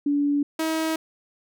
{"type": "tone pair in turn", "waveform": ["sine", "sawtooth"], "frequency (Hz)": [287.5, 319.7], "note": ["D4", "D#4"], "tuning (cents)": [-37, 47], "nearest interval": "major second", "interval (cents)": 184, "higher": "second", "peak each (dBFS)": -19, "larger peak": "neither", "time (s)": [[0.06, 0.43], [0.59, 0.96]], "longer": "neither", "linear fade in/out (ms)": 5, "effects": []}